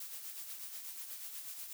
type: noise with tremolo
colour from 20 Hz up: blue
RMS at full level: -44 dBFS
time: 0-1.73 s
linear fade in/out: 2 ms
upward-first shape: sine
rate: 8.2 Hz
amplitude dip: 45%
effects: none

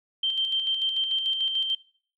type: tone with tremolo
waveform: sine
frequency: 3136 Hz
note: G7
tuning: in tune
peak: -22 dBFS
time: 0.23-1.75 s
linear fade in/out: 5 ms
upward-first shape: square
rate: 6.8 Hz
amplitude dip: 45%
effects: noise-tail reverb RT60 0.5 s tail -21 dB re dry

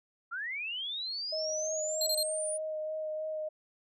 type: linear sweep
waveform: sine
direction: up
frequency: 1316 to 9680 Hz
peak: -34 dBFS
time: 0.31-2.58 s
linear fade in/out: 20 ms
type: tone with vibrato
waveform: sine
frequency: 622.3 Hz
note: D#5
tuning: in tune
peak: -33 dBFS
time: 1.32-3.49 s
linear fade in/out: 10 ms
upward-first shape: sine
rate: 3.2 Hz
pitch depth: 13 cents each way
type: tone bursts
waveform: square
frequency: 4186 Hz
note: C8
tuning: in tune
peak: -29 dBFS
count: 3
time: 2.01-2.23 s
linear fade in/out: 2 ms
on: 56 ms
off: 26 ms
effects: none

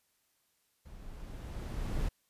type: noise with level ramp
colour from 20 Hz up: brown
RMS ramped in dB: -50 to -32 dBFS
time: 0.85-2.09 s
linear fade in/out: 10 ms
effects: white hiss -75 dBFS RMS until 2.29 s + resampled to 32000 Hz

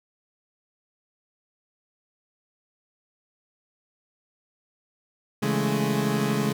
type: chord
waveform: 30% pulse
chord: A major seventh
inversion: first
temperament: equal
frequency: 138.59 / 164.81 / 207.7 / 220 Hz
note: C#3 / E3 / G#3 / A3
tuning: 0 / 0 / 0 / 0 cents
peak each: -25 / -29 / -23 / -28 dBFS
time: 5.42-6.53 s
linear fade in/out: 10 ms
effects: none

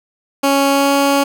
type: tone with pitch glide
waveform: 15% pulse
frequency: 277.2 to 279.5 Hz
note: C#4 to C#4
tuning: 0 to +14 cents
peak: -5 dBFS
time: 0.43-1.24 s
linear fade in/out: 10 ms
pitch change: +14 cents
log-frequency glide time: 0.7-0.92 s
effects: none

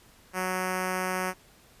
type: tone with notch filter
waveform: 5% pulse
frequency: 185 Hz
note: F#3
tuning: in tune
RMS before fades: -30 dBFS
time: 0.33-1.34 s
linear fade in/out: 50 ms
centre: 4000 Hz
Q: 1.2
effects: pink hiss -57 dBFS RMS until 1.8 s + resampled to 32000 Hz

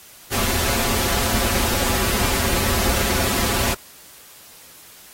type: noise with comb filter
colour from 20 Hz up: pink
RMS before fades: -21 dBFS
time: 0.31-3.75 s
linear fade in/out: 20 ms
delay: 6.5 ms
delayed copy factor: -0.8
effects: white hiss -45 dBFS RMS until 5.13 s + AAC 48 kbps

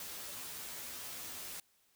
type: noise with comb filter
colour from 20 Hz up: white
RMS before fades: -45 dBFS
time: 0-1.6 s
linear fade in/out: 2 ms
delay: 12 ms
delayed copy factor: +0.8
effects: white hiss -72 dBFS RMS until 1.95 s

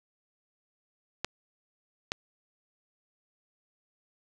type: clicks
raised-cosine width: 0.2 ms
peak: -12 dBFS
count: 2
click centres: 1.246 / 2.119 s
effects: none

